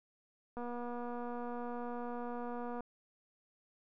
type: click train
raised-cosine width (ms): 1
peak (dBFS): -30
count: 540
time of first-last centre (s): 0.57-2.807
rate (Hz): 241
effects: none